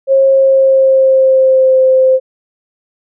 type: tone with pitch glide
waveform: sine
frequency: 539 to 521.5 Hz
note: C#5 to C5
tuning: -49 to -6 cents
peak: -5 dBFS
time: 0.07-2.2 s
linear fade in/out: 50 ms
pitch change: -57 cents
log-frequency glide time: 0.27-1.79 s
effects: none